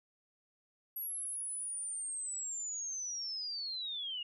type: linear sweep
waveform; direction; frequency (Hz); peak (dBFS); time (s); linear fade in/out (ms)
sine; down; 11570 to 2816; -37; 0.96-4.23; 5
effects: none